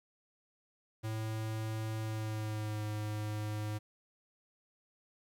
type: tone with pitch glide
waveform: square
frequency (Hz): 110 to 106.19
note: A2 to G#2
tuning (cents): 0 to +39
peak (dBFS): -36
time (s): 1.03-3.79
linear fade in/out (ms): 20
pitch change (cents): -61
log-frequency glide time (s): 2-2.84
effects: 11-bit